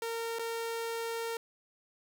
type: tone with dropouts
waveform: sawtooth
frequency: 459.3 Hz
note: A#4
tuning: 26 cents flat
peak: -30 dBFS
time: 0.02-1.37 s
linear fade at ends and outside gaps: 2 ms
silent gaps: 0.387-0.393 s
effects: none